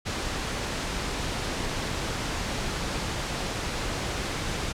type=noise; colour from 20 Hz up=pink; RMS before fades=-30 dBFS; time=0.05-4.73 s; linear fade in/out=20 ms; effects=low-pass 7000 Hz 12 dB/octave